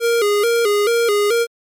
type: tone with vibrato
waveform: square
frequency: 438.7 Hz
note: A4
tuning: 5 cents flat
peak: -14 dBFS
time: 0-1.47 s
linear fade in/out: 50 ms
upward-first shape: square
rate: 2.3 Hz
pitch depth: 110 cents each way
effects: MP3 64 kbps